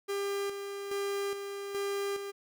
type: tone with tremolo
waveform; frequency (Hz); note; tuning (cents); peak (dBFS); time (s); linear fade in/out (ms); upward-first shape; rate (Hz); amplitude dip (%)
45% pulse; 399.6; G4; +33; -31; 0.08-2.32; 20; square; 1.2; 50
effects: none